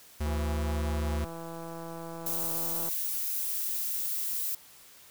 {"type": "tone", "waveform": "square", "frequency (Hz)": 75, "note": "D2", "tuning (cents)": 37, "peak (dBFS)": -29, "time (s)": [0.2, 1.25], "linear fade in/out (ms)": 10}
{"type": "click train", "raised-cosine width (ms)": 1, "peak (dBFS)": -28, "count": 437, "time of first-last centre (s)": [0.26, 2.887], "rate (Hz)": 166}
{"type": "noise", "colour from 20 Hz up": "violet", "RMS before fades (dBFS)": -32, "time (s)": [2.26, 4.55], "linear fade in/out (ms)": 5}
{"effects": ["white hiss -54 dBFS RMS until 5.1 s"]}